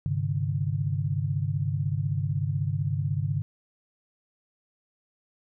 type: tone cluster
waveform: sine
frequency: 99.9 / 134.3 / 150.3 Hz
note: G2 / C3 / D3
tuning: +33 / +46 / +40 cents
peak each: -29 dBFS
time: 0.06-3.42 s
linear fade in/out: 0 ms
effects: none